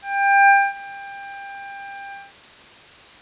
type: tone with ADSR envelope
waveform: 25% pulse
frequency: 795 Hz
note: G5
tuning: 24 cents sharp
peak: -5 dBFS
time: 0.02-2.33 s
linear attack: 470 ms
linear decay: 240 ms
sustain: -24 dB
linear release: 200 ms
effects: white hiss -44 dBFS RMS until 3.21 s + resampled to 8000 Hz